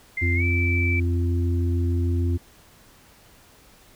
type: tone with pitch glide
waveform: sine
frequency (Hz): 2093 to 2322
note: C7 to D7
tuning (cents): 0 to -20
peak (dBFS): -24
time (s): 0.17-1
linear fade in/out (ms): 5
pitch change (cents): +180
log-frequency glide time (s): 0.35-0.44
type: harmonic tone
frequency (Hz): 86.6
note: F2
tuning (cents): -14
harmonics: 1 / 3 / 4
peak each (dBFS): -20 / -30 / -32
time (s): 0.21-2.38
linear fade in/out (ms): 20
effects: pink hiss -53 dBFS RMS until 3.95 s